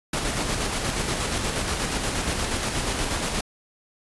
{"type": "noise with tremolo", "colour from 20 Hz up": "pink", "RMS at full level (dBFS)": -25, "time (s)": [0.13, 3.41], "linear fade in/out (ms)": 5, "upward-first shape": "square", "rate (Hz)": 8.4, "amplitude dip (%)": 30, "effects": ["resampled to 24000 Hz"]}